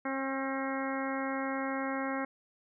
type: harmonic tone with a mistuned harmonic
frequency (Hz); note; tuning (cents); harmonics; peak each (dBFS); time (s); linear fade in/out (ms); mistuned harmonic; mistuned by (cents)
269.2; C4; +49; 1 / 2 / 3 / 4 / 5 / 6 / 7 / 8; -35 / -38 / -40 / -41 / -42 / -43 / -43 / -44; 0.05-2.25; 5; 6; -26
effects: none